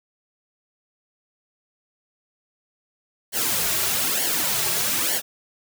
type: noise with flanger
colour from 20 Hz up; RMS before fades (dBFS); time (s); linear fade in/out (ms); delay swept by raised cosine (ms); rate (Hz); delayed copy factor
white; -23; 3.32-5.22; 50; 0.79 to 4.09; 1.1; -0.75
effects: none